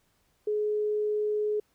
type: tone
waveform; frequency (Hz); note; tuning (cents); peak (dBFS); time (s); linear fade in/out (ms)
sine; 421.9; G#4; +27; -25; 0.47-1.6; 5
effects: pink hiss -70 dBFS RMS until 1.74 s